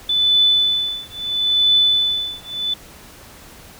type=tone with tremolo; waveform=sine; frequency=3496 Hz; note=A7; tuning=12 cents flat; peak=-10 dBFS; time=0.09-2.74 s; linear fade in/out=5 ms; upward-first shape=triangle; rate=0.75 Hz; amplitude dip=100%; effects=pink hiss -42 dBFS RMS until 3.79 s